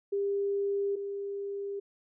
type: tone pair in turn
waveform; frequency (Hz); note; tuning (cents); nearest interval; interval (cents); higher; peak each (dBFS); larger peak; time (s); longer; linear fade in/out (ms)
sine; 400 / 400; G4 / G4; +35 / +35; unison; 0; neither; -27 / -33; first; 0.12-0.96 / 0.96-1.8; neither; 10
effects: none